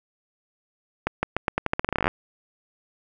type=accelerating click train; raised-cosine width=0.5 ms; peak=-7 dBFS; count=19; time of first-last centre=1.07-2.079 s; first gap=160 ms; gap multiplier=0.85; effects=none